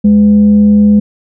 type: tone with frequency modulation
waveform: sine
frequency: 208.3 Hz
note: G#3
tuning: 5 cents sharp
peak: -3 dBFS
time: 0.04-1 s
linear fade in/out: 10 ms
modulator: 292 Hz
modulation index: 0.22
effects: none